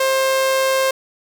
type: tone with amplitude modulation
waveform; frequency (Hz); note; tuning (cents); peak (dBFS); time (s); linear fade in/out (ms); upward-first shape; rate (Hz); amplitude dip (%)
sawtooth; 530; C5; +22; -10; 0-0.91; 5; sine; 136; 25
effects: none